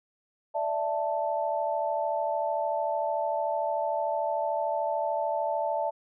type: chord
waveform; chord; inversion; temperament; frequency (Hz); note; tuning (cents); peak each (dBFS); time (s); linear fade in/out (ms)
sine; D suspended second; none; just; 587.3 / 660.7 / 881; D5 / E5 / A5; 0 / +4 / +2; -31 / -30 / -30; 0.54-5.91; 20
effects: none